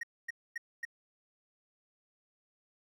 triangle tone bursts, 1874 Hz, A#6, 9 cents sharp, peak -33 dBFS, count 4, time 0.01-0.852 s, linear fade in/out 5 ms, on 23 ms, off 250 ms, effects none

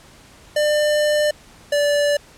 square tone pair in turn, 598 / 581.3 Hz, D5 / D5, +31 / -18 cents, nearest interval unison, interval 49 cents, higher first, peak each -16 dBFS, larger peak neither, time 0.56-1.31 / 1.72-2.17 s, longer first, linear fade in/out 5 ms, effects pink hiss -47 dBFS RMS until 2.37 s + low-pass 10000 Hz 12 dB/octave

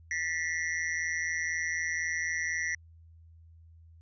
square tone with amplitude modulation, 1943 Hz, B6, 29 cents flat, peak -26 dBFS, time 0.11-2.75 s, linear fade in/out 2 ms, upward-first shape sine, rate 164 Hz, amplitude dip 100%, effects added 82 Hz sine -52 dBFS peak until 4.01 s + resampled to 16000 Hz

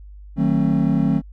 triangle chord, D# diminished seventh, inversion none, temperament just, 155.56 / 186.68 / 224 / 268.8 Hz, D#3 / F#3 / A3 / C4, 0 / +16 / +31 / +47 cents, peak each -19 dBFS, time 0.36-1.22 s, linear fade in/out 50 ms, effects added 50 Hz sine -37 dBFS peak until 1.32 s

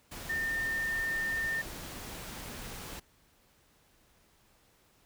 sine tone in noise, 1809 Hz, A6, 48 cents sharp, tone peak -30 dBFS, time 0.29-1.62 s, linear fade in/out 10 ms, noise pink, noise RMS -43 dBFS, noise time 0.11-3 s, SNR +10 dB, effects pink hiss -66 dBFS RMS until 5.05 s

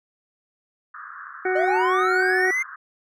pink band-pass noise, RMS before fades -39 dBFS, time 0.94-2.76 s, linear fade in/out 5 ms, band 1100 to 1700 Hz, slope 96 dB/octave
harmonic tone, 371.1 Hz, F#4, 5 cents sharp, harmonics 1 / 2 / 4 / 5 / 6, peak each -22 / -27 / -27 / -32 / -33 dBFS, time 1.45-2.51 s, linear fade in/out 5 ms
triangle linear sweep, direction up, 580 to 2120 Hz, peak -19 dBFS, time 1.55-2.63 s, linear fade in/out 10 ms
effects none

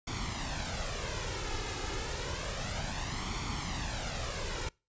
pink noise with flanger, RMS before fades -36 dBFS, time 0.07-4.69 s, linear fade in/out 5 ms, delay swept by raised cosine 0.89 to 2.39 ms, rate 0.3 Hz, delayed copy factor +0.6, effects noise-tail reverb RT60 0.3 s tail -26 dB re dry + resampled to 16000 Hz

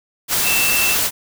sine tone in noise, 2671 Hz, E7, 22 cents sharp, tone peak -18 dBFS, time 0.43-0.97 s, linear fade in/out 50 ms, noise white, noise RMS -18 dBFS, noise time 0.28-1.11 s, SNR -3 dB, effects none

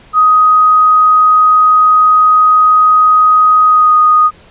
sine tone with pitch glide, 1253 to 1239.3 Hz, D#6 to D#6, +12 to -7 cents, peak -4 dBFS, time 0.13-4.31 s, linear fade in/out 50 ms, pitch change -19 cents, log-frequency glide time 3.66-3.96 s, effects pink hiss -42 dBFS RMS until 4.5 s + resampled to 8000 Hz

